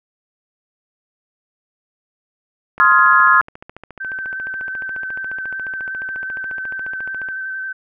click train, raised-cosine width 0.5 ms, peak -20 dBFS, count 65, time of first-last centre 2.78-7.287 s, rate 14.2 Hz
sine chord, F minor seventh, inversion second, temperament just, 1047.7 / 1257.2 / 1396.9 / 1676.3 Hz, C6 / Eb6 / F6 / Ab6, +2 / +18 / 0 / +16 cents, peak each -14 dBFS, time 2.8-3.41 s, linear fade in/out 0 ms
sine tone with vibrato, 1544 Hz, G6, 27 cents flat, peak -23 dBFS, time 4-7.73 s, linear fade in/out 10 ms, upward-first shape square, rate 11 Hz, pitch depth 16 cents each way
effects none

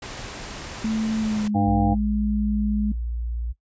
pink noise, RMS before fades -35 dBFS, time 0.02-1.48 s, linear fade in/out 5 ms
sine tone with pitch glide, 220 to 208.9 Hz, A3 to G#3, 0 to +10 cents, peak -21 dBFS, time 0.84-2.92 s, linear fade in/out 5 ms, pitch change -90 cents, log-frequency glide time 1.18-1.5 s
harmonic tone, 100 Hz, G2, 35 cents sharp, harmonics 1 / 3 / 5 / 7 / 8, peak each -24 / -24 / -34 / -28 / -25 dBFS, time 1.54-1.95 s, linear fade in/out 20 ms
sine tone, 58.27 Hz, A#1, in tune, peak -25 dBFS, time 1.66-3.53 s, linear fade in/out 20 ms
effects noise-tail reverb RT60 0.1 s tail -17 dB re dry + resampled to 16000 Hz

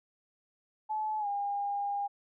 sine tone with pitch glide, 861 to 808 Hz, A5 to G#5, -38 to -48 cents, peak -30 dBFS, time 0.89-2.08 s, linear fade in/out 20 ms, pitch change -110 cents, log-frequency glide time 1.19-1.27 s, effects none

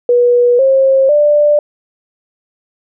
sine tone with pitch steps, 485.5 / 535.6 / 590.9 Hz, B4 / C5 / D5, -30 / +40 / +10 cents, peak -6 dBFS, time 0.09-1.59 s, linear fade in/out 2 ms, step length 500 ms, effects none

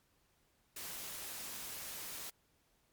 white noise, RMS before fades -45 dBFS, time 0.76-2.3 s, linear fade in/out 5 ms, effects pink hiss -74 dBFS RMS until 2.92 s + MP3 96 kbps

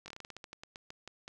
slowing click train, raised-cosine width 0.2 ms, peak -28 dBFS, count 16, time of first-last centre 0.06-1.279 s, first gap 20 ms, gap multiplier 1.18, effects none

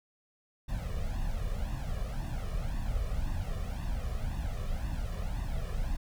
brown noise with flanger, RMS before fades -33 dBFS, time 0.68-5.97 s, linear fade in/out 10 ms, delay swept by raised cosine 1.1 to 1.72 ms, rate 1.9 Hz, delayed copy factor +0.85, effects none

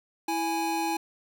square tone pair together, 329.6 / 830.5 Hz, E4 / G#5, 0 / 0 cents, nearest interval octave + major third, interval 1600 cents, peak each -31 / -29 dBFS, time 0.28-0.97 s, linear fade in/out 5 ms, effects none

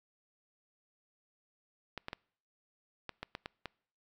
clicks, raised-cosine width 0.3 ms, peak -23 dBFS, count 8, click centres 1.977 / 2.084 / 2.131 / 3.093 / 3.23 / 3.351 / 3.459 / 3.657 s, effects noise-tail reverb RT60 0.6 s tail -26 dB re dry

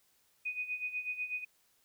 sine tone with tremolo, 2489 Hz, D#7, in tune, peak -32 dBFS, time 0.45-1.45 s, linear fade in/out 10 ms, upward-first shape sine, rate 8.1 Hz, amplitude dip 75%, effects white hiss -71 dBFS RMS until 1.84 s

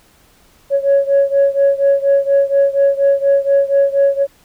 sine beating tone pair, 554.4 / 558.6 Hz, C#5 / C#5, 0 / +13 cents, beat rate 4.2 Hz, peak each -11 / -13 dBFS, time 0.7-4.27 s, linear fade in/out 50 ms, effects tanh soft clip ceiling -5 dBFS + pink hiss -51 dBFS RMS until 4.44 s

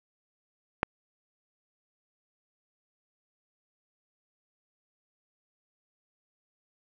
click, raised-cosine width 0.5 ms, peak -8 dBFS, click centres 0.831 s, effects none

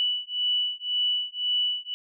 sine beating tone pair, 2960 / 2961.9 Hz, F#7 / F#7, 0 / +1 cents, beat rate 1.9 Hz, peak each -27 / -27 dBFS, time 0-1.94 s, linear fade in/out 0 ms, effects none

